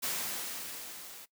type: noise with level ramp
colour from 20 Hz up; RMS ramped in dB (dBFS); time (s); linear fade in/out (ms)
white; -33 to -49; 0.02-1.26; 20
effects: noise-tail reverb RT60 0.1 s tail -19 dB re dry + high-pass 150 Hz 12 dB/octave